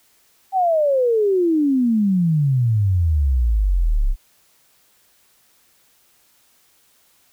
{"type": "exponential sweep", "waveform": "sine", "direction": "down", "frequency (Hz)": [784, 31.34], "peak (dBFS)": -14, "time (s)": [0.52, 4.16], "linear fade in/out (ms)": 50, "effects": ["white hiss -58 dBFS RMS until 7.32 s"]}